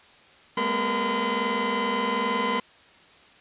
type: tone cluster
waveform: sawtooth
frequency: 203.7 / 224.9 / 247.3 / 469.2 / 1019 Hz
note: G#3 / A3 / B3 / A#4 / C6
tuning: -33 / +38 / +3 / +11 / -46 cents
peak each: -29 / -30 / -29 / -26 / -22 dBFS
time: 0.57-2.6 s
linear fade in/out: 5 ms
effects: white hiss -53 dBFS RMS until 3.4 s + resampled to 8000 Hz